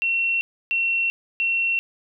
sine tone bursts, 2720 Hz, F7, 46 cents flat, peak -19 dBFS, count 3, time 0.02-1.79 s, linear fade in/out 0 ms, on 390 ms, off 300 ms, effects none

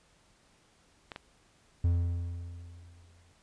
clicks, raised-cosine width 0.3 ms, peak -24 dBFS, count 2, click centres 1.118 / 1.161 s
triangle tone with exponential decay, 86.3 Hz, F2, 20 cents flat, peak -20 dBFS, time 1.84-3.32 s, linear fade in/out 5 ms, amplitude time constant 320 ms
effects pink hiss -65 dBFS RMS until 3.42 s + resampled to 22050 Hz

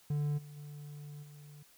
triangle tone with level steps, 146.83 Hz, D3, in tune, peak -28 / -45 / -42 / -48 dBFS, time 0.1-1.63 s, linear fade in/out 5 ms, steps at 0.37 / 0.56 / 1.22 s, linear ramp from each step 20 ms, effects white hiss -63 dBFS RMS until 1.77 s

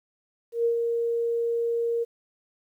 sine tone with ADSR envelope, 466.6 Hz, A#4, 2 cents sharp, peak -19 dBFS, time 0.52-2.05 s, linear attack 130 ms, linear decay 100 ms, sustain -4 dB, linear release 24 ms, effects 10-bit

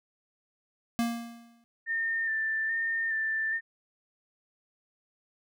square tone with exponential decay, 233.8 Hz, A#3, 5 cents sharp, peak -24 dBFS, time 0.99-1.64 s, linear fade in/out 0 ms, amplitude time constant 140 ms
sine tone with vibrato, 1796 Hz, A6, 35 cents sharp, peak -27 dBFS, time 1.86-3.61 s, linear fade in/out 50 ms, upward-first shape square, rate 1.2 Hz, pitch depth 22 cents each way
effects none

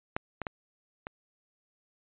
clicks, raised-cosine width 0.5 ms, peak -14 / -19 / -18 / -22 dBFS, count 4, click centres 0.165 / 0.417 / 0.468 / 1.069 s, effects resampled to 8000 Hz

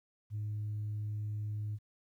sine tone, 105.5 Hz, G#2, 28 cents sharp, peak -33 dBFS, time 0.3-1.79 s, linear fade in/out 50 ms, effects tanh soft clip ceiling -32 dBFS + 12-bit

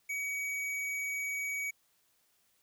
sine tone with hard clipping, 2262 Hz, C#7, 34 cents sharp, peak -35 dBFS, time 0.09-1.71 s, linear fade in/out 10 ms, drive 11 dB, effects white hiss -72 dBFS RMS until 2.62 s

